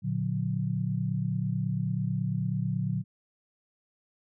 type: chord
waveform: sine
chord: Bb augmented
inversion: none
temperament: just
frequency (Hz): 116.54 / 145.68 / 182.1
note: Bb2 / D3 / F#3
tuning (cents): 0 / -14 / -27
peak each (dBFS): -31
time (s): 0.02-3.04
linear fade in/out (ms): 50
effects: none